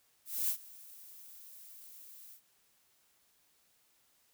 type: noise with ADSR envelope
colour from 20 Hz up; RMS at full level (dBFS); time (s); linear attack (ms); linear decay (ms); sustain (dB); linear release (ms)
violet; -31; 0.25-2.41; 240; 79; -22; 81
effects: white hiss -71 dBFS RMS until 4.33 s